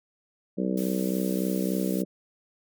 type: harmonic tone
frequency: 63.5 Hz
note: B1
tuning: 49 cents sharp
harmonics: 3 / 4 / 5 / 6 / 7 / 8 / 9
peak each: -27 / -32 / -31 / -36 / -34 / -37 / -37 dBFS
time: 0.57-2.05 s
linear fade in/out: 20 ms
type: noise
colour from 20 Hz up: blue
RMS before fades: -40 dBFS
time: 0.77-2.02 s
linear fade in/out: 5 ms
effects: MP3 96 kbps